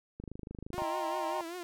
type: click train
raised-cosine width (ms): 3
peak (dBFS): -29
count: 17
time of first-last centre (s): 0.2-0.82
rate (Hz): 25.8
type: tone with vibrato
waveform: sawtooth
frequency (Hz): 345.6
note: F4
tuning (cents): -18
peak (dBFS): -35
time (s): 0.73-1.63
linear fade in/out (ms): 0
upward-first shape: triangle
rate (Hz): 5.1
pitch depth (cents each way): 110
type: chord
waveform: triangle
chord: C minor seventh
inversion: first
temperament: equal with one note detuned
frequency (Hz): 622.3 / 784 / 932.3 / 1056.8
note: Eb5 / G5 / Bb5 / C6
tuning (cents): 0 / 0 / 0 / +17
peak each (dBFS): -35 / -37 / -35 / -38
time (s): 0.78-1.41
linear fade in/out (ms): 0
effects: none